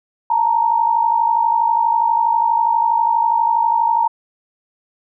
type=tone pair together; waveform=sine; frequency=880 / 932.3 Hz; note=A5 / A#5; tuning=0 / 0 cents; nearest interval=minor second; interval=100 cents; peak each=-18 / -14 dBFS; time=0.3-4.08 s; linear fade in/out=5 ms; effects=none